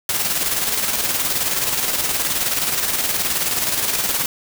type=noise with tremolo; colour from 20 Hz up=white; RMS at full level=-19 dBFS; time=0.09-4.26 s; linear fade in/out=2 ms; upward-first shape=square; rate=19 Hz; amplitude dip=40%; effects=none